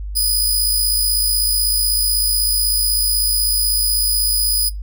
15% pulse tone with amplitude modulation, 4978 Hz, D#8, in tune, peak -7 dBFS, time 0.15-4.7 s, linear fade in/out 20 ms, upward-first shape sine, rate 56.1 Hz, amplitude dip 30%, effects noise-tail reverb RT60 0.2 s tail -22 dB re dry + added 50 Hz sine -24 dBFS peak until 4.82 s

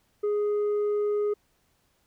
sine tone with tanh clipping, 415.3 Hz, G#4, in tune, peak -24 dBFS, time 0.23-1.34 s, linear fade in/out 10 ms, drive 3 dB, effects pink hiss -69 dBFS RMS until 2.06 s

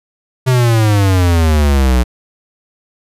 square exponential sweep, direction down, 130.81 to 60 Hz, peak -9 dBFS, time 0.46-2.04 s, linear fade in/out 20 ms, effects resampled to 32000 Hz

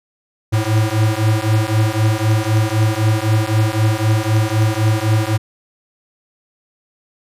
square beating tone pair, 107 / 110.9 Hz, A2 / A2, -48 / +14 cents, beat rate 3.9 Hz, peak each -17 dBFS, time 0.52-5.38 s, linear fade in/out 20 ms, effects resampled to 32000 Hz

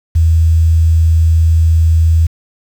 sine tone with quantisation, 81.4 Hz, E2, 21 cents flat, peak -6 dBFS, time 0.15-2.27 s, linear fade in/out 10 ms, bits 6, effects none

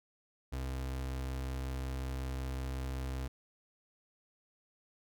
35% pulse tone, 65.41 Hz, C2, in tune, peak -34 dBFS, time 0.52-3.28 s, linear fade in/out 10 ms, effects none

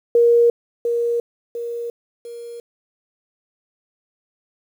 sine tone with echo, 471.6 Hz, A#4, 20 cents sharp, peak -10 dBFS, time 0.15-0.5 s, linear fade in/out 2 ms, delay 700 ms, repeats 3, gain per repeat -7 dB, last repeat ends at 2.6 s, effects 8-bit

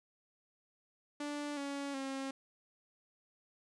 sawtooth tone with pitch steps, 292.3 / 280.7 / 269.6 Hz, D4 / C#4 / C#4, -8 / +22 / -48 cents, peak -34 dBFS, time 1.2-2.31 s, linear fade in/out 5 ms, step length 370 ms, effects resampled to 22050 Hz

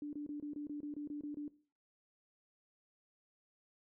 sine tone bursts, 293.7 Hz, D4, in tune, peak -39 dBFS, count 11, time 0.02-1.48 s, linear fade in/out 2 ms, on 110 ms, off 25 ms, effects noise-tail reverb RT60 0.4 s tail -18 dB re dry

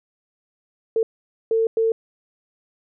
sine tone bursts at uneven times, 449.8 Hz, A4, 38 cents sharp, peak -16 dBFS, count 3, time 0.96-1.03 / 1.51-1.67 / 1.77-1.92 s, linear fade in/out 2 ms, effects none

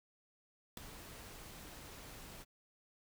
pink noise with ADSR envelope, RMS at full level -39 dBFS, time 0.77-2.45 s, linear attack 4 ms, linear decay 3 ms, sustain -13 dB, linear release 33 ms, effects none

